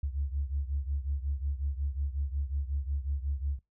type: beating tone pair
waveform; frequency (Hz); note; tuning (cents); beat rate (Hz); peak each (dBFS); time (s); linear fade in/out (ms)
sine; 68.5 / 74; C#2 / D2; -20 / +14; 5.5; -31 / -34; 0.03-3.59; 5
effects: noise-tail reverb RT60 0.2 s tail -22 dB re dry + tanh soft clip ceiling -22 dBFS